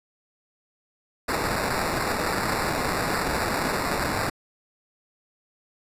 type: noise with sample-and-hold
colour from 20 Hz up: blue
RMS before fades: -26 dBFS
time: 1.28-4.3 s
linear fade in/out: 10 ms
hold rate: 3150 Hz
effects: resampled to 32000 Hz